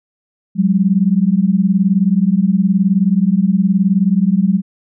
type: beating tone pair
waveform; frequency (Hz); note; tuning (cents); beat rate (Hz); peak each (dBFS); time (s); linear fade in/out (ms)
sine; 182.7 / 201.7; F#3 / G3; -22 / +50; 19; -13; 0.55-4.62; 50
effects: none